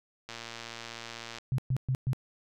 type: click train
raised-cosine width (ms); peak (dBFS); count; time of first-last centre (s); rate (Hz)
0.2; -23; 128; 0.29-1.385; 116
type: tone bursts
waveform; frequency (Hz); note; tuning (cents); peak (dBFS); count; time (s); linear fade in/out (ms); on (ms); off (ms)
sine; 130; C3; -11; -25; 4; 1.52-2.132; 0; 63; 120
effects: none